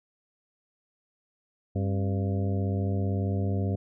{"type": "harmonic tone with a mistuned harmonic", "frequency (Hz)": 98, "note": "G2", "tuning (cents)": 0, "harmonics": [1, 2, 3, 4, 5, 6, 7], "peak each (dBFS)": [-26, -32, -36, -38, -40, -42, -43], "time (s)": [1.75, 3.76], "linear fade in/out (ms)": 10, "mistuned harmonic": 3, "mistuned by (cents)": -140, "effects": []}